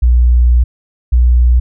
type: tone pair in turn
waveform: sine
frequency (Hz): 60.4 / 60.75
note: B1 / B1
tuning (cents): -38 / -28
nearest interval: unison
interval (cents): 10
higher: second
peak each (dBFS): -5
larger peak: neither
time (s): 0.02-0.64 / 1.12-1.6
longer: first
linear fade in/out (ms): 10
effects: none